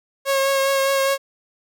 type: tone with vibrato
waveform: sawtooth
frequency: 545 Hz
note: C#5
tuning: 29 cents flat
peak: -13 dBFS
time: 0.25-1.18 s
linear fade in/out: 50 ms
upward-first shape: triangle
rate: 4.9 Hz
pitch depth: 21 cents each way
effects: none